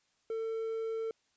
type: tone with quantisation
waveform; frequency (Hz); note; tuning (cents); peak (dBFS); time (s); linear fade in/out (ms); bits
triangle; 448.3; A4; +32; -31; 0.3-1.11; 2; 10
effects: white hiss -74 dBFS RMS until 1.36 s + resampled to 16000 Hz